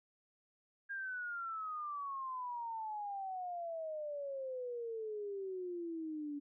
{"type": "exponential sweep", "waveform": "sine", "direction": "down", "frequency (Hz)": [1621, 284.8], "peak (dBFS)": -39, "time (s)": [0.89, 6.4], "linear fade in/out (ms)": 20, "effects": []}